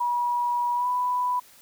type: tone with pitch glide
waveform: sine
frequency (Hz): 966 to 990.9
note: B5 to B5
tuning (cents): -39 to +5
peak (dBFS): -22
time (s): 0-1.4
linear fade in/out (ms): 10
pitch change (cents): +44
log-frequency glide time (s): 0.75-0.87
effects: white hiss -53 dBFS RMS until 1.61 s